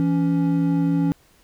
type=tone pair together; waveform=triangle; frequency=167.4 / 280.1 Hz; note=E3 / C#4; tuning=+27 / +18 cents; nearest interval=major sixth; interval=891 cents; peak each=-18 dBFS; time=0-1.12 s; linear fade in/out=0 ms; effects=pink hiss -57 dBFS RMS until 1.43 s